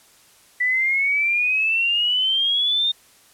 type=exponential sweep; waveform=sine; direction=up; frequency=1966 to 3671 Hz; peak=-17 dBFS; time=0.6-2.92 s; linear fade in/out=10 ms; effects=white hiss -53 dBFS RMS until 3.33 s + low-pass 12000 Hz 12 dB/octave